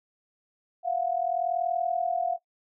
sine tone pair together, 685 / 725.7 Hz, F5 / F#5, -34 / -34 cents, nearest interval minor second, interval 100 cents, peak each -28 dBFS, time 0.83-2.38 s, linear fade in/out 50 ms, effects noise-tail reverb RT60 0.1 s tail -17 dB re dry

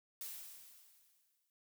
blue noise with exponential decay, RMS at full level -44 dBFS, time 0.21-1.5 s, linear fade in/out 1 ms, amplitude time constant 280 ms, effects none

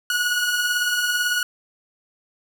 sawtooth beating tone pair, 1443 / 1461 Hz, F#6 / F#6, -44 / -22 cents, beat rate 18 Hz, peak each -24 / -17 dBFS, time 0.1-1.43 s, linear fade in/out 2 ms, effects none

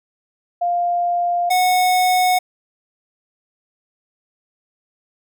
sine / square tone pair in turn, 700 / 733.1 Hz, F5 / F#5, +4 / -16 cents, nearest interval minor second, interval 80 cents, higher second, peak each -16 / -14 dBFS, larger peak second, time 0.61-1.5 / 1.5-2.39 s, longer neither, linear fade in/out 10 ms, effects none

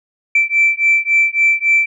sine beating tone pair, 2332 / 2335.6 Hz, D7 / D7, -13 / -10 cents, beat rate 3.6 Hz, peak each -13 dBFS, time 0.35-1.86 s, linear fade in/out 5 ms, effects tanh soft clip ceiling -4 dBFS

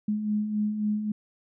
sine beating tone pair, 207.7 / 211.4 Hz, G#3 / G#3, 0 / +31 cents, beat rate 3.7 Hz, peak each -34 / -25 dBFS, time 0.08-1.12 s, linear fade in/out 5 ms, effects none

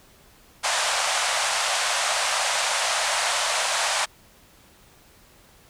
pink band-pass noise, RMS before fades -24 dBFS, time 0.63-4.06 s, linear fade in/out 20 ms, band 600 to 9600 Hz, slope 48 dB/octave, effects pink hiss -54 dBFS RMS until 5.69 s

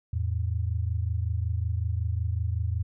sine tone pair together, 83.01 / 108.4 Hz, E2 / A2, +13 / -25 cents, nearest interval perfect fourth, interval 462 cents, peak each -27 / -29 dBFS, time 0.13-2.83 s, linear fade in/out 5 ms, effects none

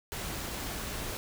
pink noise, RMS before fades -37 dBFS, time 0.12-1.17 s, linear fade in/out 0 ms, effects none

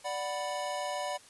square chord, B minor, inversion first, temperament equal, 587.3 / 740 / 987.8 Hz, D5 / F#5 / B5, 0 / 0 / 0 cents, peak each -37 / -38 / -39 dBFS, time 0.04-1.18 s, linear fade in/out 20 ms, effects white hiss -56 dBFS RMS until 1.29 s + resampled to 24000 Hz

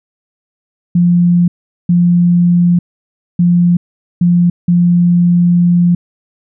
sine tone bursts at uneven times, 174.61 Hz, F3, in tune, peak -6 dBFS, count 5, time 0.95-1.48 / 1.89-2.79 / 3.39-3.77 / 4.21-4.5 / 4.68-5.95 s, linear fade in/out 5 ms, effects none

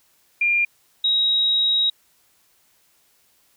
sine tone pair in turn, 2400 / 3810 Hz, D7 / A#7, +37 / +37 cents, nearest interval minor sixth, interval 800 cents, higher second, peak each -16 dBFS, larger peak neither, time 0.41-0.65 / 1.04-1.9 s, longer second, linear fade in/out 5 ms, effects white hiss -61 dBFS RMS until 3.56 s

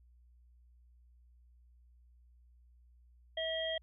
harmonic tone, 646 Hz, E5, 35 cents flat, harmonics 1 / 3 / 5, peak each -36 / -42 / -38 dBFS, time 3.37-3.78 s, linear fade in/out 5 ms, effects added 60 Hz sine -60 dBFS peak until 3.82 s

